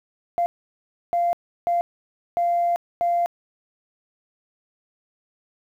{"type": "tone bursts at uneven times", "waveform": "sine", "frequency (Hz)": 693, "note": "F5", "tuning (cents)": -14, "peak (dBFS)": -17, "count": 5, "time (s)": [[0.38, 0.46], [1.13, 1.33], [1.67, 1.81], [2.37, 2.76], [3.01, 3.26]], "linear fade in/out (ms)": 0, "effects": ["tanh soft clip ceiling -14 dBFS", "9-bit"]}